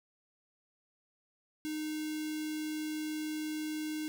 square tone with notch filter, 307.7 Hz, D#4, 19 cents flat, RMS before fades -37 dBFS, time 1.65-4.08 s, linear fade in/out 0 ms, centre 820 Hz, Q 0.53, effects none

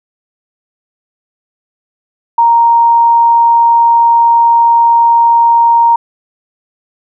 sine tone, 932.3 Hz, A#5, in tune, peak -4 dBFS, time 2.38-5.96 s, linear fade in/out 5 ms, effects none

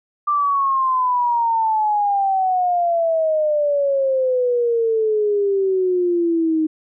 sine exponential sweep, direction down, 1186 to 311.1 Hz, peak -15 dBFS, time 0.27-6.67 s, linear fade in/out 10 ms, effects none

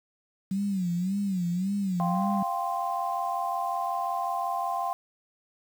sine tone with vibrato, 187 Hz, F#3, 19 cents sharp, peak -25 dBFS, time 0.51-2.43 s, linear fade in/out 5 ms, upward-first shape sine, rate 1.8 Hz, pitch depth 140 cents each way
sine chord, F suspended second, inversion none, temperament equal, 698.5 / 784 / 1046.5 Hz, F5 / G5 / C6, 0 / 0 / 0 cents, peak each -31 dBFS, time 2-4.93 s, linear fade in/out 0 ms
effects tanh soft clip ceiling -13 dBFS + 8-bit

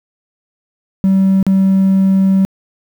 triangle tone with dropouts, 192.1 Hz, G3, 35 cents flat, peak -5 dBFS, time 1.04-2.45 s, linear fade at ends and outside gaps 0 ms, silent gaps 1.428-1.466 s, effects tanh soft clip ceiling -3 dBFS + 7-bit

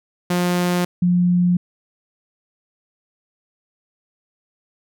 sawtooth / sine tone pair in turn, 177.4 / 177.4 Hz, F3 / F3, +27 / +27 cents, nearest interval unison, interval 0 cents, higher neither, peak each -13 dBFS, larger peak neither, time 0.3-0.85 / 1.02-1.57 s, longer neither, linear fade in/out 5 ms, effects none

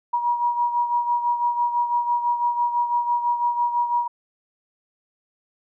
sine beating tone pair, 957 / 963 Hz, A#5 / B5, +45 / -44 cents, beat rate 6 Hz, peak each -20 / -27 dBFS, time 0.13-4.08 s, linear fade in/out 10 ms, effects none

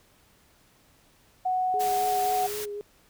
sine tone, 740 Hz, F#5, in tune, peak -23 dBFS, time 1.45-2.47 s, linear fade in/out 10 ms
sine tone with vibrato, 415.3 Hz, G#4, in tune, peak -32 dBFS, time 1.74-2.81 s, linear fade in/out 0 ms, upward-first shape sine, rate 3.8 Hz, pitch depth 27 cents each way
white noise, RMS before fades -36 dBFS, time 1.79-2.66 s, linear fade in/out 20 ms
effects pink hiss -61 dBFS RMS until 3.09 s

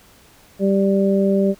harmonic tone, 196 Hz, G3, in tune, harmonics 1 / 2 / 3, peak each -16 / -19 / -21 dBFS, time 0.59-1.55 s, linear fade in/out 50 ms, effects pink hiss -50 dBFS RMS until 1.59 s

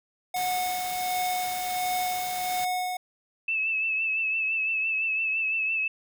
square tone with tremolo, 731 Hz, F#5, 21 cents flat, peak -26 dBFS, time 0.34-2.97 s, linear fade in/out 5 ms, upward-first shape sine, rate 1.4 Hz, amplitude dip 40%
white noise, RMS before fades -37 dBFS, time 0.36-2.65 s, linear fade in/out 5 ms
sine tone with vibrato, 2619 Hz, E7, 12 cents flat, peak -24 dBFS, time 3.48-5.88 s, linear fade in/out 5 ms, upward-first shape triangle, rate 5.9 Hz, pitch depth 45 cents each way
effects none

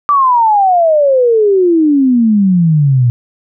sine exponential sweep, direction down, 1181 to 118 Hz, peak -6 dBFS, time 0.09-3.1 s, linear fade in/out 0 ms, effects none

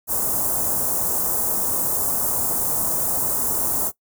white band-stop noise, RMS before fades -22 dBFS, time 0.07-3.92 s, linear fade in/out 50 ms, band 1100 to 7700 Hz, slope 24 dB/octave, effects noise-tail reverb RT60 0.1 s tail -20 dB re dry

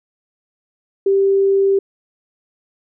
sine tone, 392 Hz, G4, in tune, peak -11 dBFS, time 1.06-1.79 s, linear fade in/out 5 ms, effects none

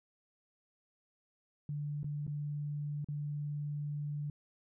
sine tone with dropouts, 146.83 Hz, D3, in tune, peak -35 dBFS, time 1.69-4.3 s, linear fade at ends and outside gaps 2 ms, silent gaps 2.032-2.043 / 2.267-2.277 / 3.045-3.086 s, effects none

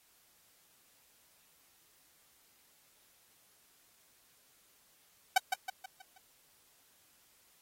sawtooth tone with echo, 759 Hz, F#5, 44 cents sharp, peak -17 dBFS, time 5.36-5.38 s, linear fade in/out 5 ms, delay 160 ms, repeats 5, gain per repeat -7 dB, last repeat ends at 6.18 s, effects white hiss -67 dBFS RMS until 7.61 s + AAC 48 kbps

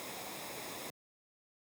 pink noise with comb filter, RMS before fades -44 dBFS, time 0-0.9 s, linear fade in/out 0 ms, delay 0.67 ms, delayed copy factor -0.5, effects high-pass 150 Hz 12 dB/octave

